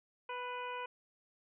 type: harmonic tone with a mistuned harmonic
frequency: 493.8 Hz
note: B4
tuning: in tune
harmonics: 1 / 2 / 3 / 4 / 5 / 6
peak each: -45 / -41 / -48 / -54 / -48 / -53 dBFS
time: 0.29-0.86 s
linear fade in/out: 5 ms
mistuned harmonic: 4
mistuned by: +32 cents
effects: none